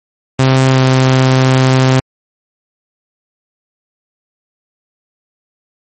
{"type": "tone with pitch glide", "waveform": "sawtooth", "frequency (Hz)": [131.7, 130.56], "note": ["C3", "C3"], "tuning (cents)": [12, -3], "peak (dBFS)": -3, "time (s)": [0.39, 2], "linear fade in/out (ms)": 5, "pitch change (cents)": -15, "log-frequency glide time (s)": [0.71, 0.81], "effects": ["MP3 32 kbps"]}